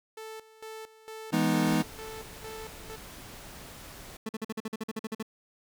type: tone with tremolo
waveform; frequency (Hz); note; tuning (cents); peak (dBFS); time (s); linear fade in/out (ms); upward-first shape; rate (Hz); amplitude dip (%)
sawtooth; 440; A4; 0; -36; 0.17-2.96; 5; square; 2.2; 80
type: chord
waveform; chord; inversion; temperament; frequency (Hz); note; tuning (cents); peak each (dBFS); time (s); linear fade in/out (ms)
square; E major seventh; none; equal; 164.81 / 207.7 / 246.9 / 311.1; E3 / G#3 / B3 / D#4; 0 / 0 / 0 / 0; -30; 1.32-1.83; 20
type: noise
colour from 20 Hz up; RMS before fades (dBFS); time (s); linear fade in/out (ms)
pink; -46; 1.66-4.17; 5
type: tone bursts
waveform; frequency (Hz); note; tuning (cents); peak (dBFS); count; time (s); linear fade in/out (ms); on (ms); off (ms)
30% pulse; 220; A3; 0; -29; 13; 4.26-5.227; 5; 31; 47
effects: none